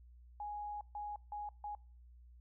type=tone bursts at uneven times; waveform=sine; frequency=830.6 Hz; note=G#5; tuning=in tune; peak=-40 dBFS; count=4; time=0.4-0.81 / 0.95-1.16 / 1.32-1.49 / 1.64-1.75 s; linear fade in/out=2 ms; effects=noise-tail reverb RT60 0.4 s tail -25 dB re dry + added 60 Hz sine -56 dBFS peak until 2.4 s